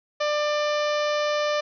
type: harmonic tone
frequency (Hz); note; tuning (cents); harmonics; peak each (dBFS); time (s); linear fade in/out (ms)
595; D5; +22; 1 / 2 / 3 / 4 / 5 / 6 / 7 / 8 / 9 / 10; -23 / -29 / -33 / -35 / -37 / -39 / -40 / -41 / -42 / -43; 0.2-1.61; 10
effects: none